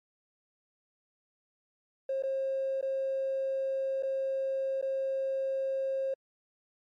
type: tone with dropouts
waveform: triangle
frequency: 536 Hz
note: C5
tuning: 42 cents sharp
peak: -25 dBFS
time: 2.09-6.14 s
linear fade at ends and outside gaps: 5 ms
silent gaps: 2.224-2.235 / 2.812-2.826 / 4.025-4.032 / 4.814-4.825 s
effects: tanh soft clip ceiling -26 dBFS + MP3 64 kbps